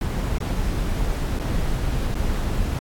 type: noise with dropouts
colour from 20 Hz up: brown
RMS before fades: -23 dBFS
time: 0.01-2.79 s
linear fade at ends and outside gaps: 2 ms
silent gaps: 0.384-0.404 / 1.39-1.397 / 2.144-2.152 s
effects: AAC 64 kbps

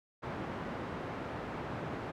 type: band-pass noise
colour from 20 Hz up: pink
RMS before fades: -40 dBFS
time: 0.22-2.12 s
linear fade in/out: 20 ms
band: 110 to 1500 Hz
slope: 12 dB/octave
effects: none

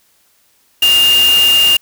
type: tone in noise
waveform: sine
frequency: 2816 Hz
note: F7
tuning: 14 cents sharp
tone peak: -7 dBFS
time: 0.82-1.77 s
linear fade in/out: 5 ms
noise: white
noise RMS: -19 dBFS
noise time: 0.82-1.77 s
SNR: +9 dB
effects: white hiss -55 dBFS RMS until 1.81 s

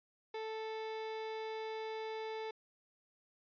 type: tone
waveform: 30% pulse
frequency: 440 Hz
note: A4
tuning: in tune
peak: -37 dBFS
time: 0.34-2.51 s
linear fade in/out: 5 ms
effects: resampled to 11025 Hz

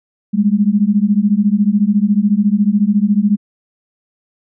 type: beating tone pair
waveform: sine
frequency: 199 / 213 Hz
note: G3 / G#3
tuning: +26 / +44 cents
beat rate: 14 Hz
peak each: -13 dBFS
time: 0.33-3.37 s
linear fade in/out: 20 ms
effects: none

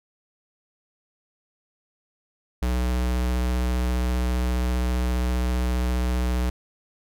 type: tone with vibrato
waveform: square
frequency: 61.74 Hz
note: B1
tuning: in tune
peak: -22 dBFS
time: 2.62-6.5 s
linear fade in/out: 5 ms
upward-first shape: sine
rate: 15 Hz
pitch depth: 15 cents each way
effects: none

